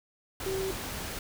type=tone in noise; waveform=sine; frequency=383 Hz; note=G4; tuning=40 cents flat; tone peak=-30 dBFS; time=0.46-0.71 s; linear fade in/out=2 ms; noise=pink; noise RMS=-37 dBFS; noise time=0.4-1.19 s; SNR=+4 dB; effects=none